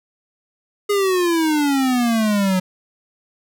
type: exponential sweep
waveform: square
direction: down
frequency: 415.3 to 182.4 Hz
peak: -16 dBFS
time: 0.89-2.6 s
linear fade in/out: 10 ms
effects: none